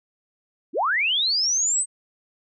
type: linear sweep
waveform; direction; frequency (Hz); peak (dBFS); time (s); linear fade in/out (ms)
sine; up; 221.8 to 8372; -19; 0.73-1.86; 50
effects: none